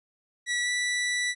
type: tone with pitch glide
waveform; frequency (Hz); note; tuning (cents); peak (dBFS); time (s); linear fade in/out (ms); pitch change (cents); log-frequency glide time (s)
sawtooth; 1943 to 1964.4; B6 to B6; -29 to -10; -22; 0.46-1.35; 50; +19; 0.62-0.69
effects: resampled to 24000 Hz